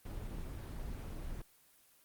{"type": "noise", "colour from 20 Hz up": "brown", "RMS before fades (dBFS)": -42, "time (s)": [0.05, 1.42], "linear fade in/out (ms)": 5, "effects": ["white hiss -66 dBFS RMS until 2.04 s", "Opus 24 kbps"]}